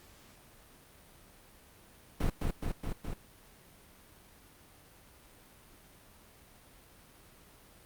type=noise with echo; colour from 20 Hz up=brown; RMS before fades=-29 dBFS; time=2.2-2.3 s; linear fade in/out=5 ms; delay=210 ms; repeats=4; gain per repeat=-2 dB; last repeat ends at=3.14 s; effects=pink hiss -58 dBFS RMS until 7.85 s + Opus 48 kbps